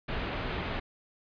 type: low-pass noise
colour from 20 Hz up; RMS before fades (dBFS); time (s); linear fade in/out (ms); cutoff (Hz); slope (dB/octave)
pink; -34; 0.08-0.8; 10; 3400; 24
effects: resampled to 11025 Hz